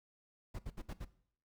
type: noise bursts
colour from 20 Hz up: brown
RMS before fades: -42 dBFS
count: 5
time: 0.54-1.05 s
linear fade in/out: 10 ms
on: 50 ms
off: 65 ms
effects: noise-tail reverb RT60 0.6 s tail -17 dB re dry